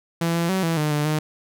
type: tone with pitch steps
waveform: sawtooth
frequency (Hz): 167.5 / 168.9 / 189.3 / 165.2 / 151.4 / 148.5 / 153.6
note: E3 / E3 / F#3 / E3 / D#3 / D3 / D#3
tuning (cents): +28 / +42 / +40 / +4 / -47 / +20 / -22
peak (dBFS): -16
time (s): 0.21-1.19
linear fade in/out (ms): 5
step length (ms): 140
effects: none